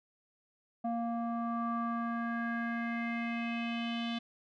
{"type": "tone with low-pass filter sweep", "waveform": "square", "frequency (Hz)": 233.2, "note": "A#3", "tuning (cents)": 1, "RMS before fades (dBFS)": -35, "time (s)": [0.84, 4.19], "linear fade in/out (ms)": 10, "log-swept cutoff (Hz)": [800, 3400], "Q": 4.6, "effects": []}